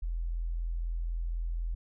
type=tone; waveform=sine; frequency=42.02 Hz; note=E1; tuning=34 cents sharp; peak=-30 dBFS; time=0.02-1.75 s; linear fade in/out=10 ms; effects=none